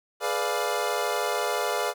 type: chord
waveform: 25% pulse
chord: G# diminished seventh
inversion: none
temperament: equal with one note detuned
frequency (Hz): 422.3 / 493.9 / 587.3 / 698.5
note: G#4 / B4 / D5 / F5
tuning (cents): +29 / 0 / 0 / 0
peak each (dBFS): -27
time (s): 0.2-1.94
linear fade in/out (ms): 50
effects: none